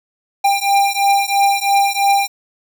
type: beating tone pair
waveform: square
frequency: 795 / 798 Hz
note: G5 / G5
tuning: +24 / +31 cents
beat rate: 3 Hz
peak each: -16 dBFS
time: 0.44-2.28 s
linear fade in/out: 10 ms
effects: none